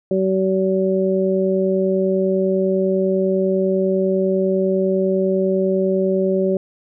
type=harmonic tone; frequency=190 Hz; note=F#3; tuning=46 cents sharp; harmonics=1 / 2 / 3; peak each=-20 / -18 / -21 dBFS; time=0.11-6.57 s; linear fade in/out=2 ms; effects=none